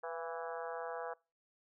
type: harmonic tone with a mistuned harmonic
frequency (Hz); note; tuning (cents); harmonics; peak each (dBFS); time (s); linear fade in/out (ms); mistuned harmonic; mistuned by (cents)
164.81; E3; 0; 3 / 4 / 5 / 6 / 7 / 8 / 9 / 10; -43 / -45 / -47 / -49 / -50 / -51 / -52 / -53; 0.03-1.14; 10; 4; +40
effects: noise-tail reverb RT60 0.3 s tail -25 dB re dry